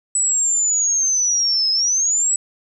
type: linear two-way sweep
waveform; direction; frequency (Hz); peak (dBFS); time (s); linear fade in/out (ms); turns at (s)
sine; down then up; 7940 to 5090 to 7940; -15; 0.15-2.36; 2; 1.71
effects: none

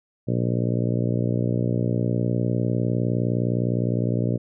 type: harmonic tone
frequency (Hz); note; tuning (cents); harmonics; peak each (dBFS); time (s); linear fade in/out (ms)
59.7; A#1; +42; 2 / 3 / 4 / 5 / 6 / 7 / 8 / 9 / 10; -23 / -27 / -29 / -31 / -33 / -34 / -35 / -36 / -37; 0.27-4.38; 20
effects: none

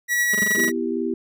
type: tone with tremolo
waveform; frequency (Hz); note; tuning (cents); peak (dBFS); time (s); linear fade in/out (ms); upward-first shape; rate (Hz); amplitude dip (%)
45% pulse; 1929; B6; -41; -17; 0.08-0.72; 50; sine; 9.6; 25
type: tone bursts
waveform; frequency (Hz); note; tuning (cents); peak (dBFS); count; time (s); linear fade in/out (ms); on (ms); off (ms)
25% pulse; 207.7; G#3; 0; -22; 9; 0.33-0.696; 5; 22; 21
type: tone with exponential decay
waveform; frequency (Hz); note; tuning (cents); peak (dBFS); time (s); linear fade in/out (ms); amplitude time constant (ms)
sine; 205.3; G#3; -20; -24; 0.42-0.5; 0; 16
type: chord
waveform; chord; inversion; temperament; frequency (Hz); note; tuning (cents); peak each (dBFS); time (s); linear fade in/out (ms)
sine; E minor; second; equal; 246.9 / 329.6 / 392; B3 / E4 / G4; 0 / 0 / 0; -26; 0.57-1.14; 2
effects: none

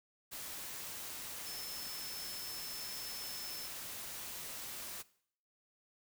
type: tone in noise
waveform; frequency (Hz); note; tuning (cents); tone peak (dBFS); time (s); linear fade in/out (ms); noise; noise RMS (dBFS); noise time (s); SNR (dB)
sine; 5274; E8; 0; -46; 1.45-3.68; 20; white; -45; 0.31-5.03; -4
effects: noise-tail reverb RT60 0.6 s tail -19 dB re dry

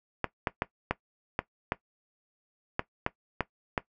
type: clicks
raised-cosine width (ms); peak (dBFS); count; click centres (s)
0.5; -11; 10; 0.243 / 0.472 / 0.621 / 0.91 / 1.391 / 1.721 / 2.794 / 3.064 / 3.407 / 3.778
effects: noise-tail reverb RT60 0.1 s tail -17 dB re dry

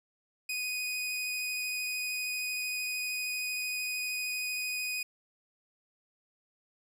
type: tone with vibrato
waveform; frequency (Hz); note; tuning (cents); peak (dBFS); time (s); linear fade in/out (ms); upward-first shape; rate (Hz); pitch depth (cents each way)
sawtooth; 2489; D#7; 0; -29; 0.49-5.03; 5; triangle; 13; 11
effects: none

